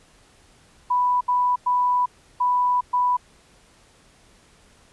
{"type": "tone bursts at uneven times", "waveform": "sine", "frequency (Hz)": 989, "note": "B5", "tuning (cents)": 2, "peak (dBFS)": -17, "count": 5, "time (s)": [[0.9, 1.21], [1.28, 1.56], [1.66, 2.06], [2.4, 2.81], [2.93, 3.17]], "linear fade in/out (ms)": 10, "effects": ["pink hiss -55 dBFS RMS until 4.92 s", "resampled to 24000 Hz"]}